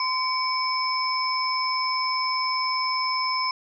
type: tone cluster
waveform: sine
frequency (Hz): 1030 / 2255 / 5250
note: C6 / C#7 / E8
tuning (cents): -28 / +29 / -8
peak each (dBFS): -25 / -31 / -27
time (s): 0-3.51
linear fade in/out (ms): 2
effects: none